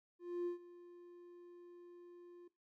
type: tone with ADSR envelope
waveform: triangle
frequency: 350.5 Hz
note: F4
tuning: 6 cents sharp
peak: -32 dBFS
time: 0.19-2.48 s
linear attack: 270 ms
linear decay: 120 ms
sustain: -20 dB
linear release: 6 ms
effects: noise-tail reverb RT60 0.2 s tail -18 dB re dry + tanh soft clip ceiling -32 dBFS